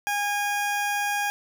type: tone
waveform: 20% pulse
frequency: 818 Hz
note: G#5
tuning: 26 cents flat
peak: -19 dBFS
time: 0.07-1.3 s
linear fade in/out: 0 ms
effects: none